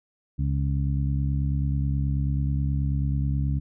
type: harmonic tone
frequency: 69.3 Hz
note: C#2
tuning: in tune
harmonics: 1 / 2 / 3 / 4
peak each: -25 / -25 / -35 / -36 dBFS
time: 0.38-3.6 s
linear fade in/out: 20 ms
effects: none